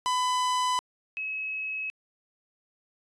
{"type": "tone pair in turn", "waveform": ["45% pulse", "sine"], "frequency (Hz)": [1002, 2569], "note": ["B5", "E7"], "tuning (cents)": [25, -45], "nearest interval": "octave + major third", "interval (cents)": 1630, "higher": "second", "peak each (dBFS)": [-24, -30], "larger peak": "first", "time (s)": [[0.06, 0.79], [1.17, 1.9]], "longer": "neither", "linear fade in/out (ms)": 0, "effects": ["resampled to 22050 Hz"]}